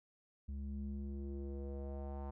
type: tone with low-pass filter sweep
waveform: square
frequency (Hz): 69.3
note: C#2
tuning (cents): 0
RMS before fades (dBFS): -43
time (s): 0.48-2.31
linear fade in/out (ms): 10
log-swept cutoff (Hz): 150 to 900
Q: 2.7
effects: none